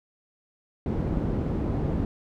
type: low-pass noise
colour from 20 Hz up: white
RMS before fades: -27 dBFS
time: 0.86-2.05 s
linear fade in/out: 2 ms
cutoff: 250 Hz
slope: 12 dB/octave
effects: none